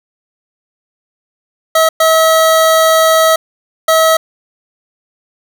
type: tone bursts at uneven times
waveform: 25% pulse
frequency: 644 Hz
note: E5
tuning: 41 cents flat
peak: -3 dBFS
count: 3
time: 1.75-1.89 / 2-3.36 / 3.88-4.17 s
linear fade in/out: 5 ms
effects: none